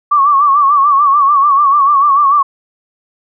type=tone with vibrato; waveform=sine; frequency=1137 Hz; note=C#6; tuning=44 cents sharp; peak=-6 dBFS; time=0.11-2.43 s; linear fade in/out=10 ms; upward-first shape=sine; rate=6.8 Hz; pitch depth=83 cents each way; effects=none